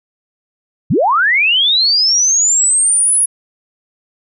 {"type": "linear sweep", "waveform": "sine", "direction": "up", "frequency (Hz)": [91.9, 10548], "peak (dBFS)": -9, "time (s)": [0.9, 3.26], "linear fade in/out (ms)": 10, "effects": []}